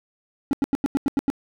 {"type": "tone bursts", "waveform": "triangle", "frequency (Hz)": 277.2, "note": "C#4", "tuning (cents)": 0, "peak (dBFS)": -15, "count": 8, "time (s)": [0.51, 1.301], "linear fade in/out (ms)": 0, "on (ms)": 21, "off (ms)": 89, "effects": []}